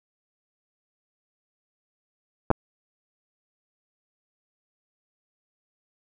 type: clicks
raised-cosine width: 1 ms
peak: -5 dBFS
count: 2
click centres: 2.504 / 2.513 s
effects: none